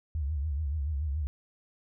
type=tone with vibrato; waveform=sine; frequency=73.7 Hz; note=D2; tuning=7 cents sharp; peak=-28 dBFS; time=0.15-1.27 s; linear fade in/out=0 ms; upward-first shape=triangle; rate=7 Hz; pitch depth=180 cents each way; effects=none